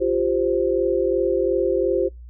sine chord, F suspended second, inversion none, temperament equal, 349.2 / 392 / 523.3 Hz, F4 / G4 / C5, 0 / 0 / 0 cents, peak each -22 dBFS, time 0-2.09 s, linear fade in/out 20 ms, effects noise-tail reverb RT60 0.2 s tail -25 dB re dry + added 60 Hz sine -37 dBFS peak until 2.29 s

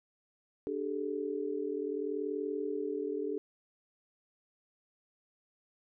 sine chord, D suspended fourth, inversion none, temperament equal with one note detuned, 293.7 / 392 / 432.7 Hz, D4 / G4 / A4, 0 / 0 / -29 cents, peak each -38 / -37 / -36 dBFS, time 0.67-3.38 s, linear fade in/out 0 ms, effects none

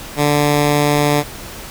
10% pulse tone, 146.6 Hz, D3, 3 cents flat, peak -4 dBFS, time 0.16-1.24 s, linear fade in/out 50 ms, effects pink hiss -32 dBFS RMS until 1.7 s

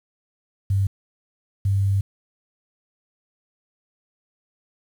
sine tone pair in turn, 98 / 98.45 Hz, G2 / G2, 0 / +8 cents, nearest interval unison, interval 8 cents, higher second, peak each -17 dBFS, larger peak neither, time 0.7-0.87 / 1.65-2.01 s, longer second, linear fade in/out 5 ms, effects 8-bit

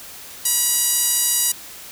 5% pulse tone with band-pass filter, 966 Hz, B5, 39 cents flat, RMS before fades -19 dBFS, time 0.45-1.52 s, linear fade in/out 5 ms, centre 11000 Hz, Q 0.88, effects white hiss -38 dBFS RMS until 1.91 s

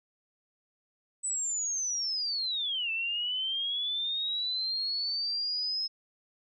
sine linear two-way sweep, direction down then up, 8070 to 2637 to 5180 Hz, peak -29 dBFS, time 1.23-5.88 s, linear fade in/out 20 ms, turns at 2.91 s, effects none

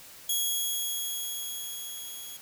10% pulse tone with level ramp, 3322 Hz, G#7, in tune, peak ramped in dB -17 to -32 dBFS, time 0.29-2.37 s, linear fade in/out 5 ms, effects white hiss -49 dBFS RMS until 2.41 s

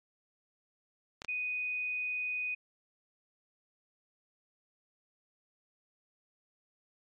clicks, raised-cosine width 0.2 ms, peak -23 dBFS, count 2, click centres 1.219 / 1.247 s
sine tone, 2489 Hz, D#7, in tune, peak -32 dBFS, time 1.28-2.55 s, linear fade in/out 10 ms
effects MP3 48 kbps

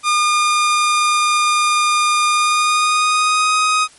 sawtooth tone with pitch glide, 1212 to 1254 Hz, D#6 to D#6, -46 to +13 cents, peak -9 dBFS, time 0.03-3.88 s, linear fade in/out 50 ms, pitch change +59 cents, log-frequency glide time 2.28-3.55 s, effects white hiss -46 dBFS RMS until 3.98 s + MP3 48 kbps

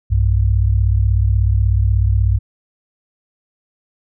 sine tone pair together, 62 / 98.42 Hz, B1 / G2, +7 / +7 cents, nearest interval minor sixth, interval 800 cents, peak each -14 dBFS, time 0.1-2.39 s, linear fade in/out 20 ms, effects none

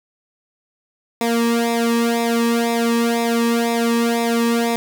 sawtooth tone with flanger, 233.1 Hz, A#3, in tune, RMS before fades -18 dBFS, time 1.21-4.76 s, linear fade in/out 0 ms, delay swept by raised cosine 0.66 to 1.39 ms, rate 2 Hz, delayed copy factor -0.95, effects none

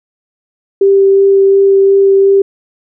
sine tone with vibrato, 392.2 Hz, G4, 1 cent sharp, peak -4 dBFS, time 0.81-2.42 s, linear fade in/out 5 ms, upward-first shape sine, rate 2.8 Hz, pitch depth 8 cents each way, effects none

